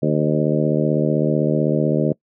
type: harmonic tone with a mistuned harmonic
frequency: 75.8 Hz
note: D#2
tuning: 45 cents flat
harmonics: 2 / 3 / 4 / 5 / 6 / 7 / 8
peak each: -20 / -22 / -23 / -24 / -25 / -25 / -26 dBFS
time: 0.02-2.13 s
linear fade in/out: 10 ms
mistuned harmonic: 8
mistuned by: +19 cents
effects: noise-tail reverb RT60 0.1 s tail -24 dB re dry